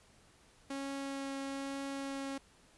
sawtooth tone with vibrato, 274.4 Hz, C#4, 17 cents flat, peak -34 dBFS, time 0.7-2.38 s, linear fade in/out 5 ms, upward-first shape triangle, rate 1.1 Hz, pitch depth 8 cents each way, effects pink hiss -64 dBFS RMS until 2.77 s + resampled to 24000 Hz

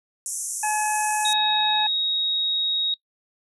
white band-pass noise, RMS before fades -30 dBFS, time 0.26-1.33 s, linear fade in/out 0 ms, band 5800 to 11000 Hz, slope 96 dB/octave
harmonic tone, 852 Hz, G#5, 44 cents sharp, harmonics 1 / 2 / 3, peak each -23 / -29 / -33 dBFS, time 0.63-1.87 s, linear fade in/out 5 ms
sine tone, 3775 Hz, A#7, 21 cents sharp, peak -21 dBFS, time 1.25-2.94 s, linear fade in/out 2 ms
effects noise-tail reverb RT60 0.1 s tail -21 dB re dry

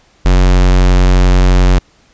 square tone, 45.74 Hz, F#1, 19 cents flat, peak -6 dBFS, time 0.25-1.79 s, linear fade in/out 10 ms, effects pink hiss -50 dBFS RMS until 2.13 s + resampled to 16000 Hz

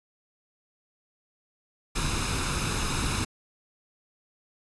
pink noise with comb filter, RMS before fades -28 dBFS, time 1.95-3.25 s, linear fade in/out 10 ms, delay 0.78 ms, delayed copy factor +0.6, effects resampled to 24000 Hz

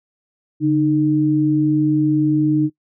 sine tone pair together, 144 / 306.7 Hz, D3 / D#4, -34 / -25 cents, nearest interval octave + minor second, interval 1309 cents, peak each -19 / -14 dBFS, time 0.6-2.7 s, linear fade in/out 50 ms, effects noise-tail reverb RT60 0.1 s tail -21 dB re dry

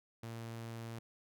sawtooth tone, 114.8 Hz, A#2, 26 cents flat, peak -39 dBFS, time 0.23-0.99 s, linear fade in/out 5 ms, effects none

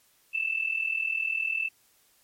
sine tone pair together, 2625 / 2665 Hz, E7 / E7, -8 / +18 cents, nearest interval unison, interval 26 cents, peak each -29 / -29 dBFS, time 0.33-1.69 s, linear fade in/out 20 ms, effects white hiss -64 dBFS RMS until 2.23 s + MP3 64 kbps

